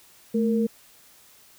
sine tone pair together, 218.8 / 463.6 Hz, A3 / A#4, -9 / -10 cents, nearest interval octave + minor second, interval 1299 cents, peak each -21 / -25 dBFS, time 0.34-0.67 s, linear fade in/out 10 ms, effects white hiss -54 dBFS RMS until 1.58 s

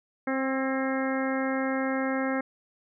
harmonic tone with a mistuned harmonic, 265.3 Hz, C4, 24 cents sharp, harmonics 1 / 2 / 3 / 4 / 5 / 6 / 7 / 8, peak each -28 / -31 / -36 / -40 / -37 / -37 / -39 / -39 dBFS, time 0.27-2.41 s, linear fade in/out 5 ms, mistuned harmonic 6, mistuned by +26 cents, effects none

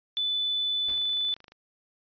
sine tone, 3494 Hz, A7, 13 cents flat, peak -25 dBFS, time 0.17-1.34 s, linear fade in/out 0 ms
pink noise with exponential decay, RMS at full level -42 dBFS, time 0.88-1.14 s, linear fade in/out 5 ms, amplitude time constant 56 ms
click train, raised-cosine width 0.2 ms, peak -32 dBFS, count 17, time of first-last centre 0.9-1.52 s, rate 25.8 Hz
effects resampled to 11025 Hz

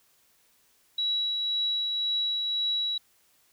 sine tone with tremolo, 3900 Hz, B7, 23 cents flat, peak -24 dBFS, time 0.98-2.98 s, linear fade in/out 5 ms, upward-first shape triangle, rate 1.9 Hz, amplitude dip 30%, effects white hiss -65 dBFS RMS until 3.52 s

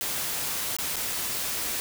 white noise with dropouts, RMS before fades -30 dBFS, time 0.01-1.8 s, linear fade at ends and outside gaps 0 ms, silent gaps 0.766-0.786 / 0.959-0.966 s, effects none

